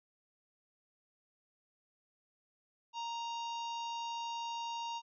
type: harmonic tone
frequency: 932.3 Hz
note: A#5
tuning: in tune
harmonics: 1 / 3 / 4 / 5 / 6 / 7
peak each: -38 / -47 / -50 / -56 / -55 / -57 dBFS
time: 2.93-5.02 s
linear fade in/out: 50 ms
effects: none